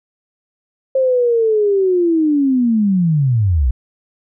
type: linear sweep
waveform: sine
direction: down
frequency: 534 to 55.9 Hz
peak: -11 dBFS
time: 0.95-3.71 s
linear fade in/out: 5 ms
effects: none